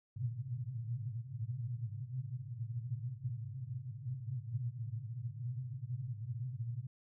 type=band-pass noise; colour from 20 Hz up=white; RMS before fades=-41 dBFS; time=0.16-6.87 s; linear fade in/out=5 ms; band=110 to 130 Hz; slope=96 dB/octave; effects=none